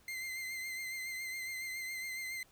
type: tone with vibrato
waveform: 40% pulse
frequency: 2078 Hz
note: C7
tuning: 12 cents flat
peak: -38 dBFS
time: 0.08-2.43 s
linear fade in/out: 2 ms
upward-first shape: triangle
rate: 7.2 Hz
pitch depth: 39 cents each way
effects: pink hiss -66 dBFS RMS until 2.51 s